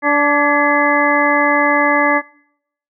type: harmonic tone with a mistuned harmonic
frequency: 290.9 Hz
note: D4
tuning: 16 cents flat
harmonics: 1 / 2 / 3 / 4 / 6 / 7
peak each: -18 / -18 / -18 / -18 / -18 / -18 dBFS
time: 0.02-2.22 s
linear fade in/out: 50 ms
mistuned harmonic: 6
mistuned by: -55 cents
effects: noise-tail reverb RT60 0.7 s tail -23 dB re dry